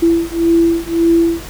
sine beating tone pair, 333.7 / 335.5 Hz, E4 / E4, +21 / +31 cents, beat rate 1.8 Hz, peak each -13 dBFS, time 0.02-1.43 s, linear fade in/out 10 ms, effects added 50 Hz sine -32 dBFS peak until 1.49 s + pink hiss -32 dBFS RMS until 1.49 s

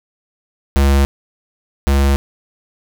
square tone pair in turn, 69.3 / 69.3 Hz, C#2 / C#2, 0 / 0 cents, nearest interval unison, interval 0 cents, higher neither, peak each -10 / -11 dBFS, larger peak first, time 0.76-1.05 / 1.87-2.16 s, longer neither, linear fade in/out 0 ms, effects none

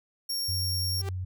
sawtooth tone, 5530 Hz, F8, 18 cents flat, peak -26 dBFS, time 0.29-1.02 s, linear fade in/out 10 ms
sine tone with vibrato, 92.5 Hz, F#2, in tune, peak -30 dBFS, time 0.48-1.25 s, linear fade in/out 10 ms, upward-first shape triangle, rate 2.5 Hz, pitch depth 12 cents each way
sawtooth tone with exponential growth, 392 Hz, G4, in tune, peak -29 dBFS, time 0.91-1.09 s, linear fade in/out 2 ms, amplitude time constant 38 ms
effects none

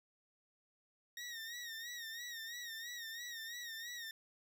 20% pulse tone with vibrato, 1864.7 Hz, A#6, in tune, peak -39 dBFS, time 1.17-4.11 s, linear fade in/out 2 ms, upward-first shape sine, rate 3 Hz, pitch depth 77 cents each way, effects none

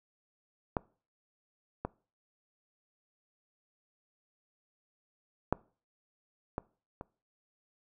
clicks, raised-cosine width 1 ms, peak -15 / -19 / -12 / -19 / -27 dBFS, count 5, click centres 0.768 / 1.85 / 5.526 / 6.581 / 7.011 s, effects noise-tail reverb RT60 0.4 s tail -23 dB re dry

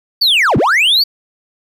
triangle linear two-way sweep, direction down then up, 4677 to 87.31 to 4677 Hz, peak -7 dBFS, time 0.21-1.04 s, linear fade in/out 10 ms, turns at 0.57 s, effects none

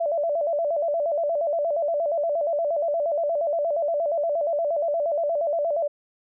sine tone with vibrato, 626 Hz, D#5, 10 cents sharp, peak -21 dBFS, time 0-5.88 s, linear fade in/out 10 ms, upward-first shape square, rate 8.5 Hz, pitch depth 120 cents each way, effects none

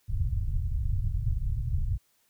pink low-pass noise, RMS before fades -28 dBFS, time 0.08-1.98 s, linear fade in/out 10 ms, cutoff 130 Hz, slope 48 dB/octave, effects white hiss -69 dBFS RMS until 2.29 s

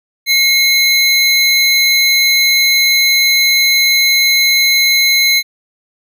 square tone pair together, 2160 / 4063 Hz, C#7 / B7, -45 / +48 cents, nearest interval major seventh, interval 1093 cents, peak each -12 dBFS, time 0.26-5.43 s, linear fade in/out 50 ms, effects none

